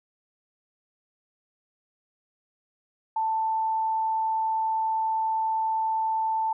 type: tone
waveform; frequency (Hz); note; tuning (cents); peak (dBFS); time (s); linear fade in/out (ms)
sine; 885; A5; +10; -23; 3.16-6.53; 5
effects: none